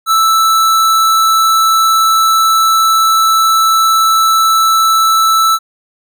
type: tone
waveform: square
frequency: 1318.5 Hz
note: E6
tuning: in tune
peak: -8 dBFS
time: 0.06-5.59 s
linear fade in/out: 50 ms
effects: none